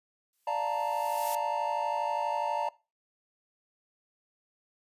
blue noise with exponential growth, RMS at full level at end -35 dBFS, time 0.33-1.35 s, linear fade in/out 1 ms, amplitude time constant 220 ms
triangle chord, Bb major seventh, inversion first, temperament equal, 587.3 / 698.5 / 880 / 932.3 Hz, D5 / F5 / A5 / Bb5, 0 / 0 / 0 / 0 cents, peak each -33 / -35 / -31 / -30 dBFS, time 0.47-2.69 s, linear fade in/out 5 ms
effects noise-tail reverb RT60 0.3 s tail -21 dB re dry + resampled to 32000 Hz

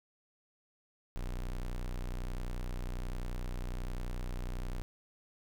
45% pulse tone, 30.64 Hz, B0, 13 cents flat, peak -35 dBFS, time 1.16-4.82 s, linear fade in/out 0 ms, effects none

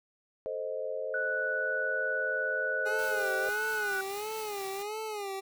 sine chord, A diminished, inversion none, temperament equal, 440 / 523.3 / 622.3 Hz, A4 / C5 / Eb5, 0 / 0 / 0 cents, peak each -39 / -35 / -37 dBFS, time 0.46-3.49 s, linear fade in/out 0 ms
sine tone, 1480 Hz, F#6, in tune, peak -30 dBFS, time 1.14-4.01 s, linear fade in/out 2 ms
25% pulse tone with vibrato, 412.2 Hz, G#4, 13 cents flat, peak -31 dBFS, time 2.85-5.41 s, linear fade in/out 20 ms, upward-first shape sine, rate 1.5 Hz, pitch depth 110 cents each way
white noise with tremolo, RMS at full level -45 dBFS, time 2.98-4.83 s, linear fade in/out 10 ms, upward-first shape triangle, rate 4.4 Hz, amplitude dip 30%
effects none

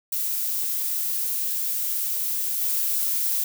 violet noise with level steps, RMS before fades -26 / -24 dBFS, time 0.12-3.44 s, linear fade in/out 5 ms, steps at 2.61 s, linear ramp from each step 10 ms, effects none

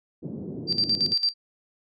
pink band-pass noise, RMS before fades -35 dBFS, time 0.22-1.14 s, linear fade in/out 20 ms, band 130 to 390 Hz, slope 24 dB/octave
sine tone with tremolo, 4699 Hz, D8, in tune, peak -19 dBFS, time 0.67-1.34 s, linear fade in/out 50 ms, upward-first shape square, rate 8.9 Hz, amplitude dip 75%
effects none

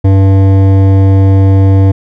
sine tone with hard clipping, 96.8 Hz, G2, 21 cents flat, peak -5 dBFS, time 0.04-1.92 s, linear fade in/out 10 ms, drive 13 dB, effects none

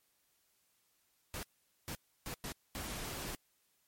pink noise bursts at uneven times, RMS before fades -42 dBFS, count 5, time 1.34-1.43 / 1.88-1.95 / 2.26-2.34 / 2.44-2.52 / 2.75-3.35 s, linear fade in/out 0 ms, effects white hiss -75 dBFS RMS until 3.87 s + MP3 64 kbps

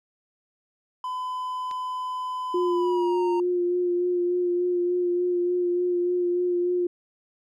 triangle tone with pitch glide, 1010 to 926.2 Hz, B5 to A#5, +39 to -11 cents, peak -26 dBFS, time 1.04-3.4 s, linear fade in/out 2 ms, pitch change -150 cents, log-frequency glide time 2.7-3.22 s
click, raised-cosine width 0.2 ms, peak -25 dBFS, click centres 1.712 s
sine tone with vibrato, 354.7 Hz, F4, 27 cents sharp, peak -21 dBFS, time 2.54-6.87 s, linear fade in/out 5 ms, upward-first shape sine, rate 3.4 Hz, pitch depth 18 cents each way
effects none

